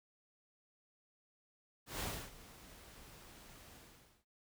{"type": "noise with ADSR envelope", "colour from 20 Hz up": "pink", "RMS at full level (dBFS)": -39, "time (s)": [1.86, 4.25], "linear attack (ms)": 150, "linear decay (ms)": 290, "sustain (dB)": -18, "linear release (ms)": 520, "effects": []}